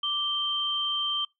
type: tone pair together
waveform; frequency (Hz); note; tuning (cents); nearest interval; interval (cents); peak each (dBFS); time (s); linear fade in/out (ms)
sine; 1174.7 / 3136; D6 / G7; 0 / 0; octave + perfect fourth; 1700; -34 / -26; 0.03-1.25; 5
effects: noise-tail reverb RT60 0.2 s tail -26 dB re dry